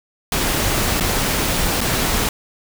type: noise with dropouts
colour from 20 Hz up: pink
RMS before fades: -19 dBFS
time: 0.32-2.29 s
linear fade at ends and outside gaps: 2 ms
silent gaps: 1-1.007 / 1.807-1.812 s
effects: none